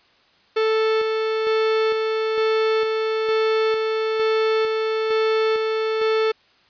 45% pulse tone with tremolo, 440 Hz, A4, in tune, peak -17 dBFS, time 0.56-6.32 s, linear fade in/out 10 ms, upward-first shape square, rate 1.1 Hz, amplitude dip 30%, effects white hiss -57 dBFS RMS until 6.69 s + resampled to 11025 Hz

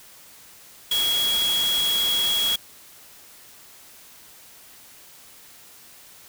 sine tone in noise, 3322 Hz, G#7, in tune, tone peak -20 dBFS, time 0.91-2.56 s, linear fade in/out 5 ms, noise white, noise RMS -29 dBFS, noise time 0.91-2.56 s, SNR +6 dB, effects white hiss -48 dBFS RMS until 6.28 s

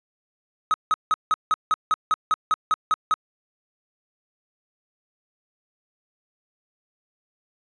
triangle tone bursts, 1270 Hz, D#6, 35 cents sharp, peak -15 dBFS, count 13, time 0.71-3.14 s, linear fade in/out 0 ms, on 30 ms, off 170 ms, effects resampled to 22050 Hz

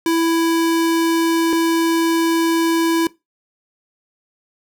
square tone pair in turn, 330.8 / 330.8 Hz, E4 / E4, +6 / +6 cents, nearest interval unison, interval 0 cents, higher neither, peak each -15 dBFS, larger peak neither, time 0.06-1.53 / 1.53-3.07 s, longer second, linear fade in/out 2 ms, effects noise-tail reverb RT60 0.2 s tail -19 dB re dry

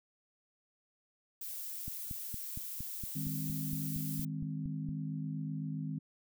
violet noise, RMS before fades -42 dBFS, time 1.41-4.25 s, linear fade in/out 5 ms
click train, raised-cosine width 5 ms, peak -30 dBFS, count 14, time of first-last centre 1.88-4.889 s, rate 4.32 Hz
sine chord, Ab major, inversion second, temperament equal with one note detuned, 155.56 / 203.3 / 261.6 Hz, Eb3 / Ab3 / C4, 0 / -37 / 0 cents, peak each -37 / -43 / -42 dBFS, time 3.15-5.99 s, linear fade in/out 10 ms
effects none

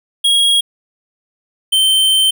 square tone pair in turn, 3292 / 3107 Hz, G#7 / G7, -16 / -16 cents, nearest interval minor second, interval 100 cents, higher first, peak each -10 dBFS, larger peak neither, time 0.24-0.61 / 1.72-2.31 s, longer second, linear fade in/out 10 ms, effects none

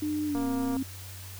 sine tone with pitch glide, 301.9 to 265.9 Hz, D4 to C4, +48 to +28 cents, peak -27 dBFS, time 0.02-0.83 s, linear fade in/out 5 ms, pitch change -220 cents, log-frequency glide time 0.26-0.48 s
click train, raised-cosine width 1 ms, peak -25 dBFS, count 99, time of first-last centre 0.35-0.767 s, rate 235 Hz
effects added 94 Hz sine -42 dBFS peak until 1.39 s + white hiss -46 dBFS RMS until 1.39 s

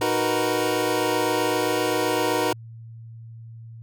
25% pulse chord, B major seventh, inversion first, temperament equal, 311.1 / 370 / 466.2 / 493.9 Hz, D#4 / F#4 / A#4 / B4, 0 / 0 / 0 / 0 cents, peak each -23 dBFS, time 0.01-2.53 s, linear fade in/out 5 ms, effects added 114 Hz sine -38 dBFS peak until 3.82 s

